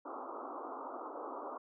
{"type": "band-pass noise", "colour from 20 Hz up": "white", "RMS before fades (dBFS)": -44, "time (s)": [0.05, 1.58], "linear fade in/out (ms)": 10, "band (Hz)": [250, 1300], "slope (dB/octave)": 96, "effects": []}